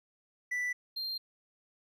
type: tone pair in turn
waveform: triangle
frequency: 1975.5 / 4186 Hz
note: B6 / C8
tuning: 0 / 0 cents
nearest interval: octave + minor second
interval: 1300 cents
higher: second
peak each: -29 / -33 dBFS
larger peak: first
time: 0.51-0.73 / 0.96-1.18 s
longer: neither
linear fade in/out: 10 ms
effects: none